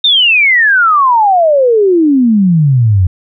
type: exponential sweep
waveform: sine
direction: down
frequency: 3715 to 87.31 Hz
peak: -5 dBFS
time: 0.04-3.07 s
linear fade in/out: 5 ms
effects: none